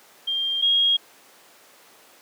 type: tone pair in turn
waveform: sine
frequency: 3193 / 3270 Hz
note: G7 / G#7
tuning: +31 / -28 cents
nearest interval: unison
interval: 41 cents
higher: second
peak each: -22 / -16 dBFS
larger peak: second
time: 0.27-0.62 / 0.62-0.97 s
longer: neither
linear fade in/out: 10 ms
effects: pink hiss -51 dBFS RMS until 2.21 s + high-pass 400 Hz 12 dB/octave